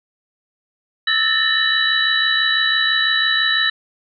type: tone cluster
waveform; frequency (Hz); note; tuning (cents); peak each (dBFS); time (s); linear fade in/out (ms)
sine; 1311 / 1754 / 1820 / 2997 / 3923; E6 / A6 / A#6 / F#7 / B7; -10 / -6 / -42 / +22 / -12; -27 / -22 / -19 / -25 / -18; 1.07-3.7; 5
effects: none

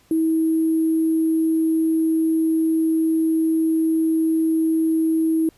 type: tone with sample-and-hold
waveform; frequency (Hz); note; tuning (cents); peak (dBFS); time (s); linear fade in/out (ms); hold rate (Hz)
sine; 321.6; E4; -43; -16; 0.11-5.49; 2; 11025
effects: pink hiss -57 dBFS RMS until 5.57 s + resampled to 32000 Hz

